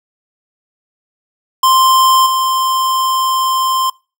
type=tone with level steps; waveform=square; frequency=1046.5 Hz; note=C6; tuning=in tune; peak=-8 / -13 dBFS; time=1.63-3.9 s; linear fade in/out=5 ms; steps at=2.26 s; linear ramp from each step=5 ms; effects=noise-tail reverb RT60 0.3 s tail -23 dB re dry